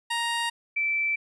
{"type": "tone pair in turn", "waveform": ["15% pulse", "sine"], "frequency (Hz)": [935, 2327], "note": ["A#5", "D7"], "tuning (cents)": [5, -17], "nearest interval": "octave + major third", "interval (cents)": 1578, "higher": "second", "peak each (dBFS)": [-19, -23], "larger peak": "first", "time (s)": [[0.1, 0.5], [0.76, 1.16]], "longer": "neither", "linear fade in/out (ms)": 10, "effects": ["resampled to 22050 Hz"]}